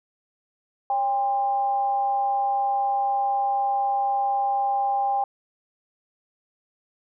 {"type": "tone with amplitude modulation", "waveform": "sine", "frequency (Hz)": 801, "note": "G5", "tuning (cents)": 37, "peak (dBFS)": -18, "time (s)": [0.9, 5.24], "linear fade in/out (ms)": 2, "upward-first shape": "sine", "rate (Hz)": 242, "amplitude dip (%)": 50, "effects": []}